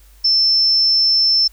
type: tone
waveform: sine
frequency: 5320 Hz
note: E8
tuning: 15 cents sharp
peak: -11 dBFS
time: 0.24-1.48 s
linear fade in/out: 10 ms
effects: added 50 Hz sine -44 dBFS peak until 1.52 s + white hiss -53 dBFS RMS until 1.52 s